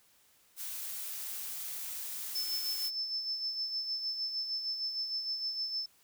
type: noise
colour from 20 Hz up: blue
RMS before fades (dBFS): -40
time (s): 0.56-2.91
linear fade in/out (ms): 50
type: tone with tremolo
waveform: sine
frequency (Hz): 5274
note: E8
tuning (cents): 0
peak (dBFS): -31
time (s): 2.35-5.86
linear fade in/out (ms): 5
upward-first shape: sine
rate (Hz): 6.5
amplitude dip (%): 50
effects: white hiss -66 dBFS RMS until 6.03 s